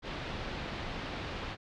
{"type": "low-pass noise", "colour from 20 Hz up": "pink", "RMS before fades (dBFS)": -39, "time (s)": [0.02, 1.57], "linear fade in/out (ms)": 50, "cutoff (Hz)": 4100, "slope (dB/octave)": 24, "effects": []}